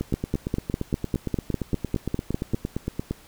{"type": "two click trains", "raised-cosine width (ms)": 3, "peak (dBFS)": [-10, -13], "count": [13, 28], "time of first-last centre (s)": [[0.14, 2.545], [0.01, 3.11]], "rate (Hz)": [4.99, 8.71], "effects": ["pink hiss -51 dBFS RMS until 3.27 s"]}